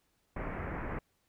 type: low-pass noise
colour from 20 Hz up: pink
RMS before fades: -38 dBFS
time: 0.36-0.99 s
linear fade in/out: 5 ms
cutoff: 2200 Hz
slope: 48 dB/octave
effects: pink hiss -75 dBFS RMS until 1.28 s